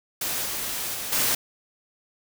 white noise with level steps, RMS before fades -28 / -30 / -32 / -23 dBFS, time 0.21-1.35 s, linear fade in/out 5 ms, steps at 0.45 / 0.94 / 1.12 s, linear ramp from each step 5 ms, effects none

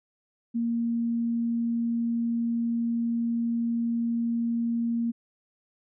sine tone, 233.1 Hz, A#3, in tune, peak -24 dBFS, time 0.54-5.12 s, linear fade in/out 20 ms, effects none

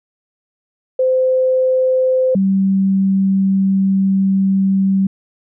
sine tone pair in turn, 516 / 193.28 Hz, C5 / G3, -24 / -24 cents, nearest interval octave + perfect fourth, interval 1700 cents, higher first, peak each -11 dBFS, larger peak neither, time 0.99-2.35 / 2.35-5.07 s, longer second, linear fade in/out 5 ms, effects none

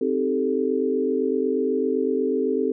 sine chord, A half-diminished seventh, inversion first, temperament equal, 261.6 / 311.1 / 392 / 440 Hz, C4 / Eb4 / G4 / A4, 0 / 0 / 0 / 0 cents, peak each -25 / -30 / -25 / -24 dBFS, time 0.01-2.72 s, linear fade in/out 5 ms, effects none

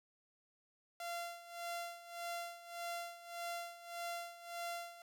sawtooth tone with tremolo, 688 Hz, F5, 26 cents flat, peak -36 dBFS, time 1-5.02 s, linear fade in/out 2 ms, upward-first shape sine, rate 1.7 Hz, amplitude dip 80%, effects none

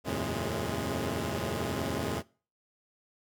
10% pulse tone cluster, 79.4 / 90.1 / 113.1 / 134.6 / 207.6 Hz, D#2 / F#2 / A2 / C3 / G#3, +36 / -45 / +48 / +49 / 0 cents, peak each -29 dBFS, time 0.04-2.23 s, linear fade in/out 50 ms, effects noise-tail reverb RT60 0.4 s tail -23 dB re dry

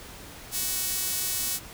sawtooth tone with high-pass filter, 373.3 Hz, F#4, 15 cents sharp, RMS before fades -29 dBFS, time 0.51-1.6 s, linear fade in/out 50 ms, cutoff 6900 Hz, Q 0.5, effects pink hiss -44 dBFS RMS until 1.73 s

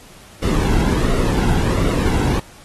brown noise with flanger, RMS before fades -17 dBFS, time 0.42-2.4 s, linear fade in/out 10 ms, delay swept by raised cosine 1.2 to 1.7 ms, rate 1.4 Hz, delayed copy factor -0.5, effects pink hiss -44 dBFS RMS until 2.64 s + AAC 32 kbps

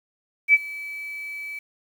sine tone with ADSR envelope, 2302 Hz, D7, 35 cents flat, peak -9 dBFS, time 0.48-1.59 s, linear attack 57 ms, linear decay 36 ms, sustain -22 dB, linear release 4 ms, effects 8-bit

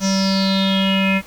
square tone with low-pass filter sweep, 193.1 Hz, G3, 26 cents flat, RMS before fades -17 dBFS, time 0-1.22 s, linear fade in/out 50 ms, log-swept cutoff 6100 to 2300 Hz, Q 8.7, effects pink hiss -42 dBFS RMS until 1.26 s

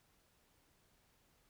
silence, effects pink hiss -73 dBFS RMS until 1.49 s

